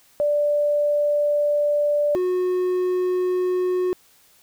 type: tone pair in turn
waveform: sine / triangle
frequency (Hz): 587 / 364.4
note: D5 / F#4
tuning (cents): -1 / -26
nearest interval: minor sixth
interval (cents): 825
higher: first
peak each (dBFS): -17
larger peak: neither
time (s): 0.2-2.15 / 2.15-3.93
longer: first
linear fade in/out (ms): 0
effects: white hiss -56 dBFS RMS until 4.42 s